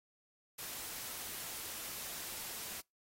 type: noise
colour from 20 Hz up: white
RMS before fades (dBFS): -44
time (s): 0.58-2.81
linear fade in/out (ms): 10
effects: noise-tail reverb RT60 0.2 s tail -26 dB re dry + AAC 48 kbps